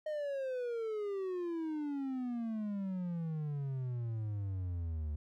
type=exponential sweep; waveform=triangle; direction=down; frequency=622 to 73.42 Hz; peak=-33 dBFS; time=0.06-5.16 s; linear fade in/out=5 ms; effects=none